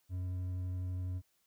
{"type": "tone with hard clipping", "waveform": "triangle", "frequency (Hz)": 91.2, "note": "F#2", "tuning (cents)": -24, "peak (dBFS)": -36, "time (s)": [0.09, 1.22], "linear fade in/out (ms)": 50, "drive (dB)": 7, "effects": ["white hiss -75 dBFS RMS until 1.46 s"]}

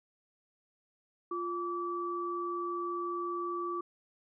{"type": "tone pair together", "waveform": "sine", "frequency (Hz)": [349.2, 1154.4], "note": ["F4", "D6"], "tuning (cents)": [0, -30], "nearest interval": "octave + major sixth", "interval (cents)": 2070, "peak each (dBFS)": [-36, -35], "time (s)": [1.31, 3.81], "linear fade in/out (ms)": 5, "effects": []}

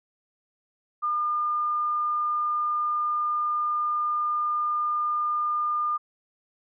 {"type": "tone", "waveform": "sine", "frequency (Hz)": 1208, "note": "D6", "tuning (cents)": 48, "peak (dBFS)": -23, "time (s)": [1.02, 5.98], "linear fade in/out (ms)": 20, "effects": []}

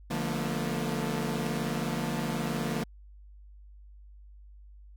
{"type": "chord", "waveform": "sawtooth", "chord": "Bb major seventh", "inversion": "first", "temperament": "equal with one note detuned", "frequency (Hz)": [146.83, 174.61, 220, 239.1], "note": ["D3", "F3", "A3", "Bb3"], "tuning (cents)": [0, 0, 0, 44], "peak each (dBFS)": -31, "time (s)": [0.1, 2.84], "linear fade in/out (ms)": 10, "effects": ["added 50 Hz sine -48 dBFS peak until 4.96 s"]}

